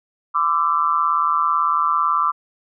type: tone with amplitude modulation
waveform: sine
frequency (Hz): 1174.7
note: D6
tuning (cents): 0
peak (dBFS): -11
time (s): 0.34-2.32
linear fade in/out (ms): 20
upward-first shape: sine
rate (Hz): 158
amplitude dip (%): 100
effects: none